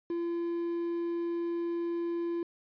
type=tone with quantisation; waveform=triangle; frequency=341 Hz; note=F4; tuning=41 cents flat; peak=-28 dBFS; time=0.1-2.43 s; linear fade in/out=2 ms; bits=9; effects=resampled to 11025 Hz